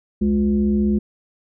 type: tone with frequency modulation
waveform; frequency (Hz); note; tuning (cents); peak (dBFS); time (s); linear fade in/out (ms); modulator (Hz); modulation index
sine; 210; G#3; +19; -15; 0.21-0.99; 10; 145; 0.69
effects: none